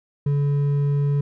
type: tone with hard clipping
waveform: triangle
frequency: 143 Hz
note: D3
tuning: 46 cents flat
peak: -19 dBFS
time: 0.26-1.21 s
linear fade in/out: 5 ms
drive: 8 dB
effects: none